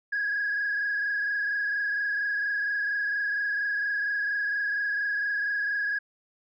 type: tone with frequency modulation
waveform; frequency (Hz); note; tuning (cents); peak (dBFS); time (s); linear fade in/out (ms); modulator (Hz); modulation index
sine; 1657; G#6; -4; -24; 0.12-5.99; 10; 24.3; 1.7
effects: tanh soft clip ceiling -22 dBFS